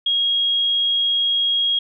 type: tone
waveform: sine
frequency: 3281 Hz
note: G#7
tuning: 22 cents flat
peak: -16 dBFS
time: 0.06-1.79 s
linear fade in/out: 5 ms
effects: none